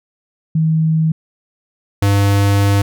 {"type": "tone pair in turn", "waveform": ["sine", "square"], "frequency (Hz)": [159.3, 100.18], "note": ["D#3", "G2"], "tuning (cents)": [41, 38], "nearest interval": "minor sixth", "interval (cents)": 803, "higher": "first", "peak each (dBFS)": -11, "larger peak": "neither", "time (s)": [[0.55, 1.12], [2.02, 2.82]], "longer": "second", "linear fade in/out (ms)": 5, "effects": []}